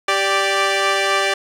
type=tone pair together; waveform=10% pulse; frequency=392 / 586.1 Hz; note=G4 / D5; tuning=0 / -4 cents; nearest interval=perfect fifth; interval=696 cents; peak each=-10 dBFS; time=0.08-1.34 s; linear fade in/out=5 ms; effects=low-pass 7000 Hz 12 dB/octave + 7-bit